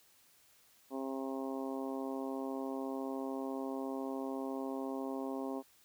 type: harmonic tone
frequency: 134 Hz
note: C3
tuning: 42 cents sharp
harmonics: 2 / 3 / 4 / 5 / 6 / 7 / 8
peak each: -39 / -43 / -45 / -47 / -49 / -50 / -51 dBFS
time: 0.9-5.63 s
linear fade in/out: 50 ms
effects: white hiss -66 dBFS RMS until 5.84 s